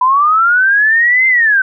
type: linear two-way sweep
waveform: sine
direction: up then down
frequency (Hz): 987.8 to 2093 to 1510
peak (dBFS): -7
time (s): 0.01-1.62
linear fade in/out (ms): 5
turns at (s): 1.27
effects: none